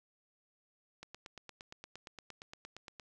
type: click train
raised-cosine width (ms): 0.2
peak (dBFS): -30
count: 18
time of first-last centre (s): 1.03-2.998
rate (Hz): 8.64
effects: none